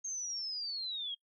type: linear sweep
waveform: sine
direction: down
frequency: 6460 to 3209 Hz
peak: -36 dBFS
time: 0.04-1.15 s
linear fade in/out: 10 ms
effects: noise-tail reverb RT60 0.1 s tail -24 dB re dry